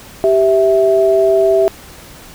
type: tone pair together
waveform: sine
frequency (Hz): 390.1 / 656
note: G4 / E5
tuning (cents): -8 / -9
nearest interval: major sixth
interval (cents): 899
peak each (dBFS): -11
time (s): 0.24-1.68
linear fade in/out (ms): 0
effects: pink hiss -37 dBFS RMS until 2.34 s